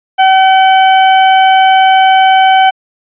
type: tone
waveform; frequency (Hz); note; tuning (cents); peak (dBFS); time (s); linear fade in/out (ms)
40% pulse; 762; G5; -49; -3; 0.18-2.71; 20
effects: resampled to 8000 Hz